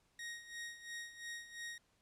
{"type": "tone with tremolo", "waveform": "sawtooth", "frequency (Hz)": 1875, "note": "A#6", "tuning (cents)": 10, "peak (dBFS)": -39, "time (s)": [0.19, 1.78], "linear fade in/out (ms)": 2, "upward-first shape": "sine", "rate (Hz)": 2.9, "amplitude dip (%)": 75, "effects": ["pink hiss -75 dBFS RMS until 2.01 s", "low-pass 10000 Hz 12 dB/octave"]}